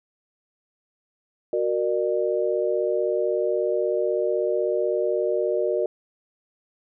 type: chord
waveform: sine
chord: Gb augmented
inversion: none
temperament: equal with one note detuned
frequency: 370 / 466.2 / 601.8 Hz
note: Gb4 / Bb4 / D5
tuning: 0 / 0 / +42 cents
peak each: -25 dBFS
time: 1.53-5.86 s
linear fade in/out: 2 ms
effects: none